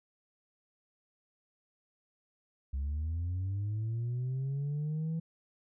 sine linear sweep, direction up, 66.1 to 164.81 Hz, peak -29 dBFS, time 2.73-5.2 s, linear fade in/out 10 ms, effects tanh soft clip ceiling -30 dBFS

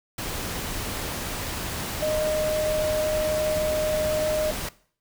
sine tone in noise, 616 Hz, D#5, 17 cents flat, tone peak -22 dBFS, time 2.02-4.51 s, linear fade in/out 5 ms, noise pink, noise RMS -31 dBFS, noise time 0.18-4.69 s, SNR +6 dB, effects noise-tail reverb RT60 0.5 s tail -19 dB re dry

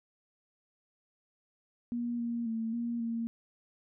sine tone with pitch steps, 238.5 / 235 / 225.1 / 235.6 / 230.3 Hz, A#3 / A#3 / A3 / A#3 / A#3, +40 / +14 / +40 / +19 / -21 cents, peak -31 dBFS, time 1.92-3.27 s, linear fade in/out 0 ms, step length 270 ms, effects none

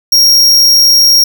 45% pulse tone, 5588 Hz, F8, in tune, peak -4 dBFS, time 0.12-1.24 s, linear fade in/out 5 ms, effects none

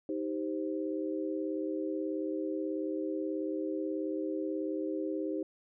sine chord, C minor, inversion first, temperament just, 314 / 392.4 / 523.3 Hz, Eb4 / G4 / C5, +16 / +2 / 0 cents, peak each -34 / -37 / -39 dBFS, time 0.09-5.43 s, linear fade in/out 2 ms, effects none

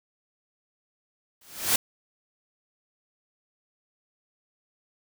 white noise with exponential growth, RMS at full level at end -18 dBFS, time 1.41-1.76 s, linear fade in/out 5 ms, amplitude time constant 74 ms, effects none

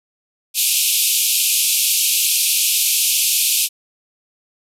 white band-pass noise, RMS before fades -17 dBFS, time 0.54-3.69 s, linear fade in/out 50 ms, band 2400 to 14000 Hz, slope 96 dB/octave, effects none

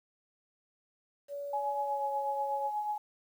sine tone with pitch glide, 569 to 553.8 Hz, C#5 to C#5, +45 to -2 cents, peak -36 dBFS, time 1.28-2.71 s, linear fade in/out 50 ms, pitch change -47 cents, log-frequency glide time 1.8-2.06 s
sine tone with tremolo, 841 Hz, G#5, 22 cents sharp, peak -29 dBFS, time 1.53-2.98 s, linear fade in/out 5 ms, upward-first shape triangle, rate 8.2 Hz, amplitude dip 50%
effects 10-bit

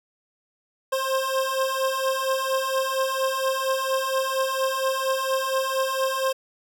25% pulse beating tone pair, 527 / 531.3 Hz, C5 / C5, +12 / +26 cents, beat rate 4.3 Hz, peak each -23 / -21 dBFS, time 0.92-6.33 s, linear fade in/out 10 ms, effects none

